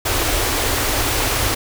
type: band-stop noise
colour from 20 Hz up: pink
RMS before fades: -19 dBFS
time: 0.05-1.55 s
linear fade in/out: 10 ms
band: 120 to 260 Hz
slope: 48 dB/octave
effects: none